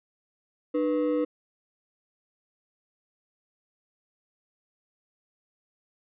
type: ring-modulated tone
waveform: triangle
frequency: 395.9 Hz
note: G4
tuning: 17 cents sharp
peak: -18 dBFS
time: 0.74-1.25 s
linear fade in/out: 10 ms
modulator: 94.6 Hz
effects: resampled to 8000 Hz